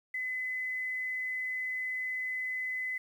sine tone with quantisation, 2021 Hz, B6, 39 cents sharp, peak -32 dBFS, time 0.14-2.98 s, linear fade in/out 5 ms, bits 10, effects none

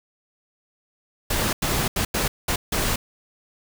pink noise bursts at uneven times, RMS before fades -23 dBFS, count 6, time 1.3-1.53 / 1.62-1.88 / 1.96-2.05 / 2.14-2.28 / 2.48-2.56 / 2.72-2.96 s, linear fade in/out 5 ms, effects none

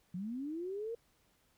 sine linear sweep, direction up, 170 to 472.3 Hz, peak -37 dBFS, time 0.14-0.95 s, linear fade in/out 5 ms, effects pink hiss -72 dBFS RMS until 1.57 s

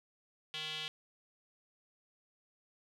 square tone with band-pass filter, 155 Hz, D#3, 6 cents flat, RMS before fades -41 dBFS, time 0.54-0.88 s, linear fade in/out 0 ms, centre 3200 Hz, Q 4.6, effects none

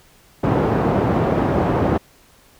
pink band-pass noise, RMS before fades -18 dBFS, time 0.43-1.98 s, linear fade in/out 10 ms, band 110 to 820 Hz, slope 12 dB/octave, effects pink hiss -52 dBFS RMS until 2.59 s

